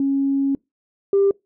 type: tone pair in turn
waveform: sine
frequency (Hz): 275 / 396.1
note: C#4 / G4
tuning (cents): -14 / +18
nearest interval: tritone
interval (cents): 632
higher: second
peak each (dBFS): -16 / -12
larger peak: second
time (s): 0-0.55 / 1.13-1.31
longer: first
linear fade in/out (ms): 2
effects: noise-tail reverb RT60 0.2 s tail -25 dB re dry + tanh soft clip ceiling -9 dBFS